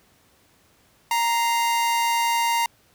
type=tone pair together; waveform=45% pulse; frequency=932.3 / 2085 Hz; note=A#5 / C7; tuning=0 / -7 cents; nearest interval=octave + major second; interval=1393 cents; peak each=-20 / -29 dBFS; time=1.11-2.66 s; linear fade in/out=2 ms; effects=pink hiss -59 dBFS RMS until 2.94 s + high-pass 60 Hz 12 dB/octave